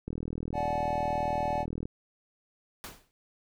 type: click train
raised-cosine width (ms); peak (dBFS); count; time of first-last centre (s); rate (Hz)
3; -23; 72; 0.08-1.855; 40
type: chord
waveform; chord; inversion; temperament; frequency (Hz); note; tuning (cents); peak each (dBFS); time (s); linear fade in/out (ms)
triangle; D major; none; equal with one note detuned; 587.3 / 740 / 857.4; D5 / F#5 / A5; 0 / 0 / -45; -31 / -31 / -30; 0.53-1.66; 50
type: noise with exponential decay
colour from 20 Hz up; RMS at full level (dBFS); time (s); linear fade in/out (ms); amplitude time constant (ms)
pink; -37; 2.84-3.11; 0; 57
effects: none